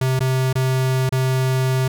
square tone with dropouts, 130.4 Hz, C3, 5 cents flat, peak -17 dBFS, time 0.01-1.88 s, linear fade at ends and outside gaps 5 ms, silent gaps 0.193-0.205 / 0.529-0.554 / 1.093-1.122 s, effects none

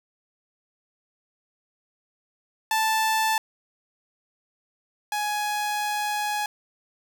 sawtooth tone pair in turn, 880 / 835.7 Hz, A5 / G#5, 0 / +11 cents, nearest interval minor second, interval 89 cents, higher first, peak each -17 / -21 dBFS, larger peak first, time 2.71-3.38 / 5.12-6.46 s, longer second, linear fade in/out 2 ms, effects none

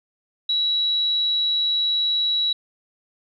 sine tone with amplitude modulation, 3900 Hz, B7, 23 cents flat, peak -17 dBFS, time 0.49-2.53 s, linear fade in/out 5 ms, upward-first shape sine, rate 161 Hz, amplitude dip 30%, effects none

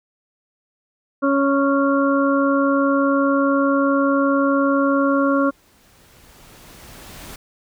harmonic tone, 277.2 Hz, C#4, in tune, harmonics 1 / 2 / 4 / 5, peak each -17 / -20 / -23 / -24 dBFS, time 1.22-5.51 s, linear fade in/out 20 ms
pink noise with exponential growth, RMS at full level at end -36 dBFS, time 3.81-7.36 s, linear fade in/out 5 ms, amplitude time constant 770 ms
effects none

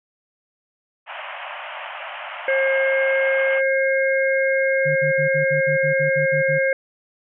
pink band-pass noise, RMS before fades -33 dBFS, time 1.06-3.62 s, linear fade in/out 50 ms, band 580 to 3100 Hz, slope 96 dB/octave
harmonic tone, 536 Hz, C5, 42 cents sharp, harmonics 1 / 3 / 4, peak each -18 / -23 / -24 dBFS, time 2.48-6.73 s, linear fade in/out 2 ms
sine tone bursts, 149.7 Hz, D3, 33 cents sharp, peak -24 dBFS, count 11, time 4.85-6.59 s, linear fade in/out 20 ms, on 110 ms, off 53 ms
effects none

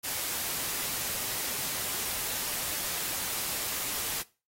white noise, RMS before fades -33 dBFS, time 0.03-4.23 s, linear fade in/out 20 ms, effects noise-tail reverb RT60 0.3 s tail -19 dB re dry + AAC 48 kbps

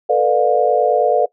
sine chord, B half-diminished seventh, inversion third, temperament just, 444.5 / 493.9 / 592.7 / 711.2 Hz, A4 / B4 / D5 / F5, +18 / 0 / +16 / +31 cents, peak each -17 dBFS, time 0.09-1.26 s, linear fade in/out 10 ms, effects noise-tail reverb RT60 0.1 s tail -20 dB re dry

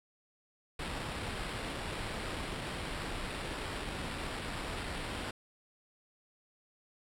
pink noise with sample-and-hold, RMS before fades -39 dBFS, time 0.79-5.31 s, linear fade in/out 5 ms, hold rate 6300 Hz, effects low-pass 10000 Hz 12 dB/octave

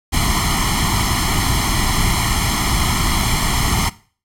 pink noise with comb filter, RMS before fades -17 dBFS, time 0.12-3.9 s, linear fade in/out 20 ms, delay 0.95 ms, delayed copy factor +1, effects noise-tail reverb RT60 0.4 s tail -18 dB re dry + low-pass 12000 Hz 12 dB/octave

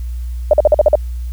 sine tone bursts, 604 Hz, D5, 48 cents sharp, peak -4 dBFS, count 7, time 0.51-0.954 s, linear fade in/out 2 ms, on 24 ms, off 46 ms, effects added 60 Hz sine -20 dBFS peak until 1.32 s + white hiss -49 dBFS RMS until 1.32 s

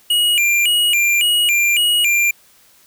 square tone with vibrato, 2627 Hz, E7, 7 cents flat, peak -13 dBFS, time 0.1-2.31 s, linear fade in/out 5 ms, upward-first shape square, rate 1.8 Hz, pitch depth 170 cents each way, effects white hiss -51 dBFS RMS until 2.86 s

